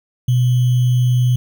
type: tone with sample-and-hold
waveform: sine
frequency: 124.3 Hz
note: B2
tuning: 12 cents sharp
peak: -11 dBFS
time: 0.28-1.36 s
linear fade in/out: 5 ms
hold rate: 3150 Hz
effects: none